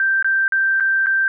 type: tone with dropouts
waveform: sine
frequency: 1568 Hz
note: G6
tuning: in tune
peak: -14 dBFS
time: 0-1.28 s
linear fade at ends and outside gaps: 1 ms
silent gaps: 0.226-0.245 / 0.48-0.522 / 0.8-0.806 / 1.061-1.068 s
effects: none